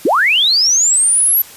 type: linear sweep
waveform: sine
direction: up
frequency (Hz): 233.3 to 11940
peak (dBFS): -9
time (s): 0.05-1.42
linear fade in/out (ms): 5
effects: white hiss -37 dBFS RMS until 1.56 s + resampled to 32000 Hz